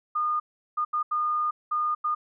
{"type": "tone bursts at uneven times", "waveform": "sine", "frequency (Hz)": 1220, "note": "D#6", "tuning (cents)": -34, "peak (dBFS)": -23, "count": 6, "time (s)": [[0.15, 0.4], [0.77, 0.85], [0.93, 1.03], [1.11, 1.51], [1.71, 1.95], [2.04, 2.15]], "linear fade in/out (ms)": 10, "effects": []}